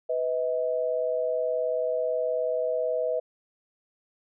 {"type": "tone pair together", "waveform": "sine", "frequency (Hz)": [497.4, 636], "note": ["B4", "D#5"], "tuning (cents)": [12, 38], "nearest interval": "major third", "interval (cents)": 426, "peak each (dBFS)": -27, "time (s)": [0.09, 3.2], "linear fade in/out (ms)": 10, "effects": []}